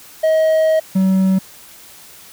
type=tone pair in turn; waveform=triangle; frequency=634 / 189.8 Hz; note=D#5 / F#3; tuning=+32 / +44 cents; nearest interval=octave + major sixth; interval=2088 cents; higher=first; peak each=-9 dBFS; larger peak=neither; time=0.23-0.8 / 0.95-1.39 s; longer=first; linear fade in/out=10 ms; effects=white hiss -41 dBFS RMS until 2.32 s